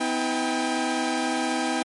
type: tone cluster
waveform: sawtooth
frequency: 251.8 / 321.1 / 797 Hz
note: B3 / E4 / G5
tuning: +34 / -45 / +28 cents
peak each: -24 dBFS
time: 0-1.83 s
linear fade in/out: 10 ms
effects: MP3 48 kbps